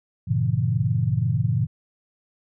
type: chord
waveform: sine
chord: G diminished seventh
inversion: none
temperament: equal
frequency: 98 / 116.54 / 138.59 / 164.81 Hz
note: G2 / Bb2 / Db3 / Fb3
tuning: 0 / 0 / 0 / 0 cents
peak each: -27 / -22 / -25 / -27 dBFS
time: 0.27-1.67 s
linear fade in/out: 20 ms
effects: none